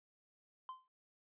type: tone with exponential decay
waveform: triangle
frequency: 1036 Hz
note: C6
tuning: 17 cents flat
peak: -39 dBFS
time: 0.69-0.88 s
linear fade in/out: 1 ms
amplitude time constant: 40 ms
effects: resampled to 8000 Hz